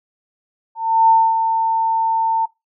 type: tone with ADSR envelope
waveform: sine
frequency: 900 Hz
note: A5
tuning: 39 cents sharp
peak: -7 dBFS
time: 0.75-2.46 s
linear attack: 340 ms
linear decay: 250 ms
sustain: -7 dB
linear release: 12 ms
effects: noise-tail reverb RT60 0.2 s tail -21 dB re dry